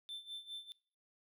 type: tone with tremolo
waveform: triangle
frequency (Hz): 3545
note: A7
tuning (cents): +12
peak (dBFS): -40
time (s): 0.09-0.72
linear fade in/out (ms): 0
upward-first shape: sine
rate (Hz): 4.9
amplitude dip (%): 80
effects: noise-tail reverb RT60 0.4 s tail -22 dB re dry